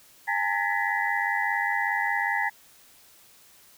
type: tone cluster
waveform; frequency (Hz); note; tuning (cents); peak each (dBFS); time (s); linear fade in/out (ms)
sine; 814 / 899 / 1703 / 1903 / 2000; G#5 / A5 / G#6 / A#6 / B6; -35 / +37 / +43 / +35 / +21; -30; 0.27-2.5; 20
effects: white hiss -55 dBFS RMS until 3.77 s